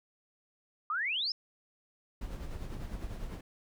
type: exponential sweep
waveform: sine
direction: up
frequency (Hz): 1174.7 to 5330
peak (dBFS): -30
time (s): 0.9-1.32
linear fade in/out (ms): 2
type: noise with tremolo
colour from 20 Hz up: brown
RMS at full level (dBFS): -38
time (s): 2.21-3.41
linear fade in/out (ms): 5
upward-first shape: sine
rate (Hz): 10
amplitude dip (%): 45
effects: none